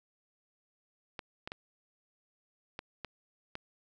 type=clicks; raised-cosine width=0.3 ms; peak=-23 dBFS; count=6; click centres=1.192 / 1.475 / 1.519 / 2.791 / 3.047 / 3.554 s; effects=none